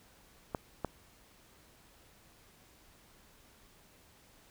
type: clicks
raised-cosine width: 1 ms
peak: -19 dBFS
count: 2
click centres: 0.548 / 0.847 s
effects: pink hiss -62 dBFS RMS until 4.5 s